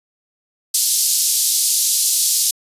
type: band-pass noise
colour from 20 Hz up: white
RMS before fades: -17 dBFS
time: 0.74-2.51 s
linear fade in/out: 5 ms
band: 4200 to 12000 Hz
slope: 24 dB/octave
effects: resampled to 32000 Hz